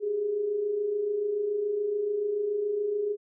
sine tone pair together, 388.3 / 415.3 Hz, G4 / G#4, -16 / 0 cents, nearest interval minor second, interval 116 cents, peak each -36 / -26 dBFS, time 0-3.17 s, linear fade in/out 50 ms, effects none

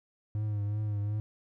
triangle tone with vibrato, 104.5 Hz, G#2, 11 cents sharp, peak -27 dBFS, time 0.35-1.2 s, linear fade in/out 0 ms, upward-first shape triangle, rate 2.7 Hz, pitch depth 50 cents each way, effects none

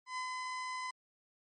30% pulse tone with ADSR envelope, 1016 Hz, B5, 49 cents sharp, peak -33 dBFS, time 0.06-0.91 s, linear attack 110 ms, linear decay 100 ms, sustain -2 dB, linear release 7 ms, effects MP3 32 kbps

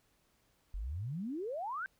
sine exponential sweep, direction up, 42.22 to 1600 Hz, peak -36 dBFS, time 0.74-1.86 s, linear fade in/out 0 ms, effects pink hiss -73 dBFS RMS until 1.99 s

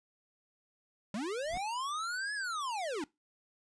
square linear two-way sweep, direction up then down, 185.4 to 1722 to 264.7 Hz, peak -35 dBFS, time 1.14-3.04 s, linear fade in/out 2 ms, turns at 2.34 s
brown noise with exponential growth, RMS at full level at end -37 dBFS, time 1.41-1.58 s, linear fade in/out 5 ms, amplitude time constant 35 ms
effects noise-tail reverb RT60 0.2 s tail -22 dB re dry + resampled to 22050 Hz

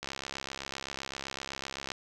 click train, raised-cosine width 0.2 ms, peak -19 dBFS, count 129, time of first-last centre 0.03-1.918 s, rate 67.8 Hz, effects none

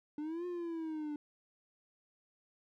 triangle exponential two-way sweep, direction up then down, 293 to 358.4 to 293 Hz, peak -35 dBFS, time 0.18-1.16 s, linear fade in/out 2 ms, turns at 0.46 s, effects none

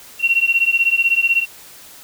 sine beating tone pair, 2728 / 2744 Hz, F7 / F7, -41 / -31 cents, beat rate 16 Hz, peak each -16 dBFS, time 0.19-1.46 s, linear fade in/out 50 ms, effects white hiss -41 dBFS RMS until 2.03 s

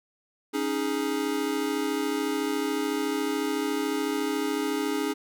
square chord, C# suspended second, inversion none, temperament equal, 277.2 / 311.1 / 415.3 Hz, C#4 / D#4 / G#4, 0 / 0 / 0 cents, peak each -31 dBFS, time 0.53-5.14 s, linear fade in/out 20 ms, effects none

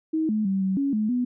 sine tone with pitch steps, 317 / 214.7 / 193 / 190.5 / 278.1 / 214.1 / 247 Hz, D#4 / A3 / G3 / G3 / C#4 / A3 / B3, +32 / -42 / -27 / -49 / +6 / -47 / 0 cents, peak -21 dBFS, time 0.13-1.25 s, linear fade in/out 10 ms, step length 160 ms, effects none

